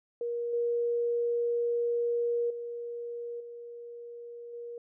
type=tone with level steps; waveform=sine; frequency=473.9 Hz; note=A#4; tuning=28 cents sharp; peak=-30 / -26 / -35 / -41 / -38 dBFS; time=0.21-4.78 s; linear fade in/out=2 ms; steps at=0.53 / 2.5 / 3.4 / 4.53 s; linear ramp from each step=5 ms; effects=none